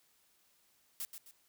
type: noise with echo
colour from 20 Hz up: blue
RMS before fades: -40 dBFS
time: 1-1.05 s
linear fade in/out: 0 ms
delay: 130 ms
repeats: 2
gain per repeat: -8 dB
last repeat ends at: 1.31 s
effects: white hiss -71 dBFS RMS until 1.48 s